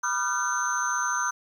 sine tone cluster, 980 / 1208 / 1385 / 1519 / 6190 Hz, B5 / D6 / F6 / F#6 / G8, -14 / +48 / -15 / +45 / -23 cents, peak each -30 dBFS, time 0.03-1.31 s, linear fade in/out 10 ms, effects tanh soft clip ceiling -16 dBFS + 9-bit

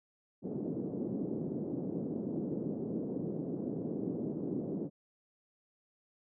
pink band-pass noise, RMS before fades -37 dBFS, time 0.42-4.9 s, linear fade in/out 50 ms, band 170 to 420 Hz, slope 24 dB/octave, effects none

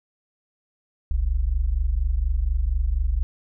sine tone pair together, 41.23 / 65.41 Hz, E1 / C2, +1 / 0 cents, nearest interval minor sixth, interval 799 cents, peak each -22 dBFS, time 1.11-3.23 s, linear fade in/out 0 ms, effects none

